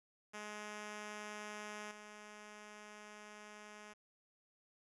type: tone with level steps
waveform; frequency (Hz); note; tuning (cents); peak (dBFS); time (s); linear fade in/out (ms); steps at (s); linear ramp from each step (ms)
5% pulse; 210.2; G#3; +21; -34 / -41; 0.33-3.94; 20; 1.91; 5
effects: resampled to 22050 Hz + 12-bit